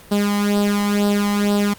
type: tone with flanger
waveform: sawtooth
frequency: 204.5 Hz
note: G#3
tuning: 26 cents flat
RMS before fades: -18 dBFS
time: 0.11-1.74 s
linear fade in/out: 10 ms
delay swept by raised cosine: 0.22 to 1 ms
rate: 2.1 Hz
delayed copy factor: +0.7
effects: pink hiss -44 dBFS RMS until 1.78 s + Opus 48 kbps